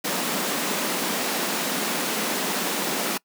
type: high-pass noise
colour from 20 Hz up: pink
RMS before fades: -26 dBFS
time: 0.04-3.18 s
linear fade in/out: 10 ms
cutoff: 180 Hz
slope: 48 dB/octave
effects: noise-tail reverb RT60 0.1 s tail -24 dB re dry